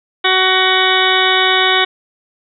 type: harmonic tone with a mistuned harmonic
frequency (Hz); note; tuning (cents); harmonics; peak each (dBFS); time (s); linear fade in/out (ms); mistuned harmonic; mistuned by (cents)
374.3; F#4; +20; 1 / 2 / 3 / 4 / 5 / 6 / 8 / 9 / 10; -19 / -19 / -19 / -19 / -19 / -19 / -19 / -19 / -19; 0.24-1.85; 10; 9; +32
effects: none